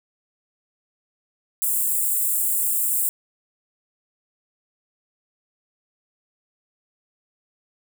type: high-pass noise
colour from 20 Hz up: white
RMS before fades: -22 dBFS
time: 1.62-3.09 s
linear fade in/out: 0 ms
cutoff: 7400 Hz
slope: 96 dB/octave
effects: none